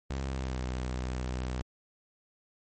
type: tone with pitch glide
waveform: sawtooth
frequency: 67.1 to 62.97 Hz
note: C2 to B1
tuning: +44 to +34 cents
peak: -28 dBFS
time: 0.1-1.62 s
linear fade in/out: 5 ms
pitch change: -110 cents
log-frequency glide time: 0.25-0.64 s
effects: MP3 32 kbps